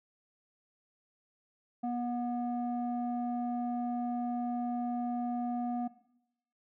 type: tone with low-pass filter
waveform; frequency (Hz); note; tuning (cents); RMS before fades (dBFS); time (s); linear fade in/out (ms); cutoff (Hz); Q
square; 242.1; B3; -34; -34; 1.83-5.88; 10; 650; 3.9
effects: noise-tail reverb RT60 0.8 s tail -17 dB re dry